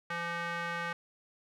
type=tone with band-pass filter; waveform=square; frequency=170.7 Hz; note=F3; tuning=39 cents flat; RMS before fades=-36 dBFS; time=0.1-0.93 s; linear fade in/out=5 ms; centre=1600 Hz; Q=1.8; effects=none